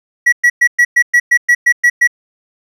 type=tone bursts; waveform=triangle; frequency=1931 Hz; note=B6; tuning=39 cents flat; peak=-4 dBFS; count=11; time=0.26-2.075 s; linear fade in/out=10 ms; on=65 ms; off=110 ms; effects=none